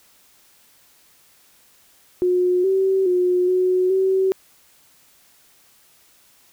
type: tone with pitch steps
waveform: sine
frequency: 361 / 383.3 / 360.5 / 367.4 / 380.8 Hz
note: F#4 / G4 / F#4 / F#4 / F#4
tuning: -43 / -39 / -45 / -12 / +50 cents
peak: -15 dBFS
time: 2.22-4.32 s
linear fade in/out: 0 ms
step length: 420 ms
effects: white hiss -55 dBFS RMS until 6.52 s